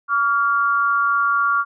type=tone pair together; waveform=sine; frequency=1140.7 / 1396.9 Hz; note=C#6 / F6; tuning=+49 / 0 cents; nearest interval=major third; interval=351 cents; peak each=-18 dBFS; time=0.08-1.65 s; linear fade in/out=50 ms; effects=none